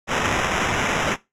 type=noise with sample-and-hold; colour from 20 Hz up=white; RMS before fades=-22 dBFS; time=0.07-1.17 s; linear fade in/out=50 ms; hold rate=4410 Hz; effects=noise-tail reverb RT60 0.2 s tail -18 dB re dry + low-pass 7000 Hz 12 dB/octave